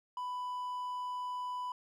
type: tone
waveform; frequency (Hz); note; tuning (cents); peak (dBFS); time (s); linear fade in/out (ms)
triangle; 994; B5; +11; -34; 0.17-1.72; 2
effects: none